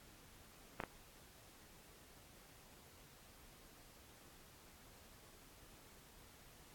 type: clicks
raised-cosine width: 0.5 ms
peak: -25 dBFS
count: 2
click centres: 0.802 / 0.837 s
effects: pink hiss -62 dBFS RMS until 6.74 s + AAC 64 kbps